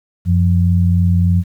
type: tone pair together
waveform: sine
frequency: 91.2 / 174.61 Hz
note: F#2 / F3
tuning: -24 / 0 cents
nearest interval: major seventh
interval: 1124 cents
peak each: -11 / -15 dBFS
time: 0.25-1.44 s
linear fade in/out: 50 ms
effects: 8-bit